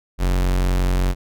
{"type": "tone", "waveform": "45% pulse", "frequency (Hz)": 45.55, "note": "F#1", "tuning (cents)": -26, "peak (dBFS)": -16, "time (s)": [0.18, 1.15], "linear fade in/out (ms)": 50, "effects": []}